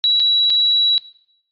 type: tone with dropouts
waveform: sine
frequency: 3906 Hz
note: B7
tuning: 20 cents flat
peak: -12 dBFS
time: 0.04-0.98 s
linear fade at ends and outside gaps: 0 ms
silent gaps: 0.197-0.201 / 0.499-0.503 s
effects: noise-tail reverb RT60 0.7 s tail -19 dB re dry + resampled to 11025 Hz